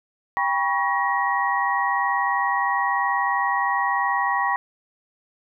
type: tone cluster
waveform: sine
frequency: 794 / 973 / 1113 / 1896 Hz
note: G5 / B5 / C#6 / A#6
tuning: +22 / -26 / +7 / +29 cents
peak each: -25 dBFS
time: 0.37-4.56 s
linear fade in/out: 0 ms
effects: none